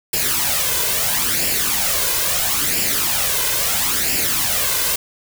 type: noise with flanger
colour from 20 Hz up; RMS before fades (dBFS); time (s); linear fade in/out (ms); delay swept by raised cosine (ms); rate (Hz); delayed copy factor
white; -19; 0.13-4.96; 5; 0.4 to 2; 0.75; +0.6
effects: none